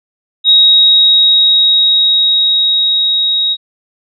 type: tone with level ramp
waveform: sine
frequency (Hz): 3789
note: A#7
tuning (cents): +27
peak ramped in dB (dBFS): -3 to -10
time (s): 0.44-3.57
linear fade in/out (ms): 50
effects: none